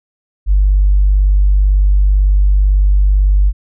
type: tone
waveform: sine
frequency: 49 Hz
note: G1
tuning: in tune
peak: -6 dBFS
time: 0.46-3.53 s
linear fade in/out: 50 ms
effects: tanh soft clip ceiling -2 dBFS